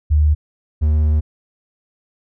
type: tone pair in turn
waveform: sine / triangle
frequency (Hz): 75.3 / 76.35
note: D2 / D#2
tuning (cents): +44 / -32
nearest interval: unison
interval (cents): 24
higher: second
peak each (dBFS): -10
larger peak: neither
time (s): 0.1-0.35 / 0.81-1.21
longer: second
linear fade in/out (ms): 20
effects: none